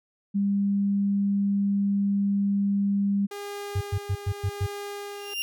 sine tone, 200 Hz, G3, 35 cents sharp, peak -21 dBFS, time 0.34-3.27 s, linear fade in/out 20 ms
sawtooth tone with tremolo, 406.2 Hz, G#4, 38 cents flat, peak -29 dBFS, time 3.31-5.34 s, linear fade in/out 5 ms, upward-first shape sine, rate 0.84 Hz, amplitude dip 40%
sine tone bursts, 97.6 Hz, G2, 7 cents flat, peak -22 dBFS, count 6, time 3.75-4.666 s, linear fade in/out 10 ms, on 61 ms, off 110 ms
35% pulse tone with exponential growth, 2794 Hz, F7, in tune, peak -23 dBFS, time 5.02-5.42 s, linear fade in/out 0 ms, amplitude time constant 86 ms
effects none

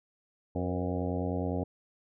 harmonic tone with a mistuned harmonic, 89.8 Hz, F2, 49 cents sharp, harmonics 1 / 2 / 3 / 4 / 5 / 6 / 7 / 8 / 9, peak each -34 / -36 / -35 / -41 / -38 / -41 / -41 / -43 / -45 dBFS, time 0.55-1.64 s, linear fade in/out 5 ms, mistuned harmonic 5, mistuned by +59 cents, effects none

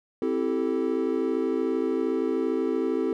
triangle chord, A minor seventh, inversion first, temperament equal with one note detuned, 261.6 / 329.6 / 387 / 440 Hz, C4 / E4 / G4 / A4, 0 / 0 / -22 / 0 cents, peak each -27 dBFS, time 0.22-3.13 s, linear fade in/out 2 ms, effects none

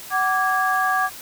sine tone cluster, 751 / 1167 / 1646 Hz, F#5 / D6 / G#6, +26 / -11 / -16 cents, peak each -22 dBFS, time 0.1-1.1 s, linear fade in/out 50 ms, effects white hiss -38 dBFS RMS until 1.21 s

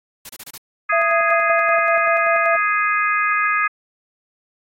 white noise bursts, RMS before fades -35 dBFS, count 5, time 0.25-0.578 s, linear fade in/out 5 ms, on 44 ms, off 27 ms
harmonic tone, 415.3 Hz, G#4, in tune, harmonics 3 / 4 / 5 / 6, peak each -19 / -21 / -23 / -25 dBFS, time 0.89-3.68 s, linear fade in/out 10 ms
sine tone with tremolo, 669 Hz, E5, 25 cents sharp, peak -17 dBFS, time 0.92-2.57 s, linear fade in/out 10 ms, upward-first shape square, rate 5.2 Hz, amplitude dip 40%
effects AAC 48 kbps

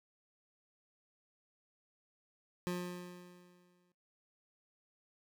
25% pulse tone with exponential decay, 178.1 Hz, F3, 34 cents sharp, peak -30 dBFS, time 2.67-3.92 s, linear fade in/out 0 ms, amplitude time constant 270 ms, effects noise-tail reverb RT60 0.3 s tail -24 dB re dry

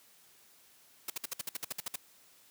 white noise bursts, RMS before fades -36 dBFS, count 12, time 1.08-1.959 s, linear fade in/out 5 ms, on 21 ms, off 57 ms, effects white hiss -62 dBFS RMS until 2.5 s + high-pass 100 Hz 12 dB/octave

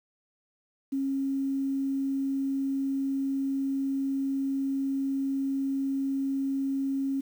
sine tone, 272 Hz, C#4, 33 cents flat, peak -26 dBFS, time 0.92-7.21 s, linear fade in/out 10 ms, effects 9-bit

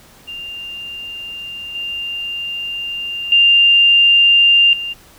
sine tone with level steps, 2794 Hz, F7, in tune, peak -26 / -21 / -7 / -21 dBFS, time 0.27-4.94 s, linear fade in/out 20 ms, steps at 1.75 / 3.32 / 4.73 s, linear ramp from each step 2 ms, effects pink hiss -45 dBFS RMS until 5.18 s

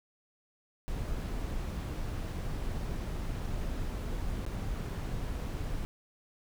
brown noise with dropouts, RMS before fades -35 dBFS, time 0.88-5.85 s, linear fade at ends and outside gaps 0 ms, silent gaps 4.453-4.464 s, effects none

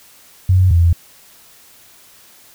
sine tone pair in turn, 92.5 / 84.99 Hz, F#2 / F2, 0 / -47 cents, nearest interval minor second, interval 147 cents, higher first, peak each -8 dBFS, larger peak neither, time 0.49-0.71 / 0.71-0.93 s, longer neither, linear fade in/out 5 ms, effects white hiss -46 dBFS RMS until 2.54 s

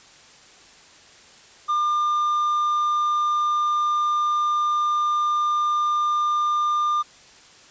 triangle tone, 1200 Hz, D6, 37 cents sharp, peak -17 dBFS, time 1.68-7.03 s, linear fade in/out 20 ms, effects white hiss -49 dBFS RMS until 7.7 s + resampled to 16000 Hz

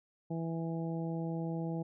harmonic tone, 164.81 Hz, E3, in tune, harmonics 1 / 2 / 3 / 4 / 5, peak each -35 / -40 / -44 / -47 / -48 dBFS, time 0.3-1.83 s, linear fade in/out 10 ms, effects none

